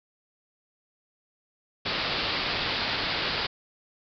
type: low-pass noise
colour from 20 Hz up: white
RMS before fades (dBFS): -29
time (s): 1.85-3.47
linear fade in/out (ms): 10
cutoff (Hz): 4900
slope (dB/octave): 96
effects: none